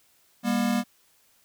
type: tone pair together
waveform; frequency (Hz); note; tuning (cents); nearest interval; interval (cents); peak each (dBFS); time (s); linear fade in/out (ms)
square; 200.2 / 239.9; G3 / A#3; +37 / +50; minor third; 313; -27 / -25; 0.43-0.84; 50
effects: white hiss -63 dBFS RMS until 1.44 s